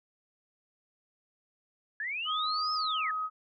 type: linear two-way sweep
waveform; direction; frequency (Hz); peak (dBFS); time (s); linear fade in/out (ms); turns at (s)
sine; up then down; 1661.2 to 5274 to 1661.2; -32; 2-3.11; 2; 2.73
type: tone with pitch glide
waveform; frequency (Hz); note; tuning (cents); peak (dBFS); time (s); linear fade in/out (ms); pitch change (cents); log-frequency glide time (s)
sine; 1252 to 1262.2; D#6 to D#6; +10 to +24; -30; 2.25-3.3; 50; +14; 2.68-2.88
effects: none